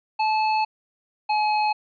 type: tone pair in turn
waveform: square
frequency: 867 / 849.2 Hz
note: A5 / G#5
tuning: -26 / +38 cents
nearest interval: unison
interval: 36 cents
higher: first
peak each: -20 dBFS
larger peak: neither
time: 0.19-0.65 / 1.29-1.73 s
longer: first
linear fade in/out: 10 ms
effects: resampled to 11025 Hz